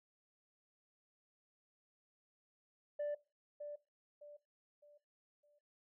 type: tone with echo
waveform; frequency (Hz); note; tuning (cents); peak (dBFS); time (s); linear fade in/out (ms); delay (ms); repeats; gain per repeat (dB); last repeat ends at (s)
sine; 587.3; D5; 0; -34; 2.99-3.15; 10; 610; 4; -9; 5.59
effects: noise-tail reverb RT60 0.3 s tail -21 dB re dry + tanh soft clip ceiling -35 dBFS